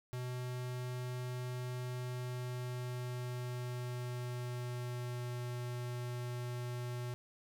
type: tone with pitch glide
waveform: square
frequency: 124.9 to 122.47 Hz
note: B2 to B2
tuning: +20 to -14 cents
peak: -39 dBFS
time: 0.13-7.14 s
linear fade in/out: 0 ms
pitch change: -34 cents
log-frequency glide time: 1.88-5.33 s
effects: none